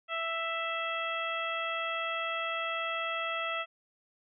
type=harmonic tone with a mistuned harmonic; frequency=661 Hz; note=E5; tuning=5 cents sharp; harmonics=1 / 2 / 3 / 4 / 5; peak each=-38 / -35 / -39 / -37 / -41 dBFS; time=0.08-3.66 s; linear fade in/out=50 ms; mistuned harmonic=5; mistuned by=-19 cents; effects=none